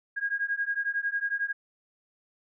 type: beating tone pair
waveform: sine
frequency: 1628 / 1639 Hz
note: G#6 / G#6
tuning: -35 / -23 cents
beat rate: 11 Hz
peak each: -30 dBFS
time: 0.16-1.53 s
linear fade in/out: 20 ms
effects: none